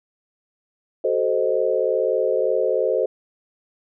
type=chord; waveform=sine; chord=F# diminished seventh; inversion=none; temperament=equal with one note detuned; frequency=377.8 / 440 / 523.3 / 622.3 Hz; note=F#4 / A4 / C5 / Eb5; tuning=+36 / 0 / 0 / 0 cents; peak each=-25 / -23 / -21 / -25 dBFS; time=1.04-3.06 s; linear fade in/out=5 ms; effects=none